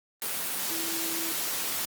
sine tone in noise, 329.6 Hz, E4, in tune, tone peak -37 dBFS, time 0.71-1.32 s, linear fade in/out 0 ms, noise white, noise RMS -31 dBFS, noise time 0.22-1.85 s, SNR -9 dB, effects high-pass 150 Hz 12 dB/octave + Opus 32 kbps

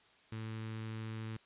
sawtooth tone with notch filter, 110.8 Hz, A2, 13 cents sharp, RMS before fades -42 dBFS, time 0.32-1.37 s, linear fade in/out 5 ms, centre 660 Hz, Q 1, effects white hiss -65 dBFS RMS until 1.45 s + resampled to 8000 Hz

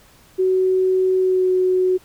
sine tone with pitch glide, 373.8 to 369.3 Hz, F#4 to F#4, +18 to -3 cents, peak -14 dBFS, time 0.38-1.98 s, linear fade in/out 20 ms, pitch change -21 cents, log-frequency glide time 1.19-1.5 s, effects pink hiss -51 dBFS RMS until 2.04 s

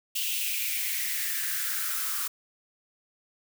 blue noise with high-pass filter sweep, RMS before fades -30 dBFS, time 0.15-2.28 s, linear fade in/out 10 ms, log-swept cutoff 2900 to 1200 Hz, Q 5.1, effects none

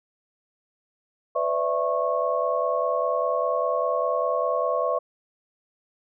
sine tone cluster, 504 / 589 / 659 / 1096 Hz, B4 / D5 / E5 / C#6, +35 / +5 / -1 / -20 cents, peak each -27 dBFS, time 1.35-4.99 s, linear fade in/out 10 ms, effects none

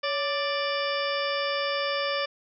harmonic tone with a mistuned harmonic, 588 Hz, D5, 2 cents sharp, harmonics 1 / 2 / 3 / 4 / 5 / 6 / 8 / 9, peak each -29 / -32 / -34 / -35 / -36 / -37 / -38 / -39 dBFS, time 0.03-2.26 s, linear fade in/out 10 ms, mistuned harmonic 1, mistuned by -78 cents, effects none

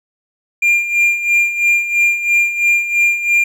triangle tone with tremolo, 2397 Hz, D7, 35 cents sharp, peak -7 dBFS, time 0.62-3.44 s, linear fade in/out 5 ms, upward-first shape sine, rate 3 Hz, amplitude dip 70%, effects none

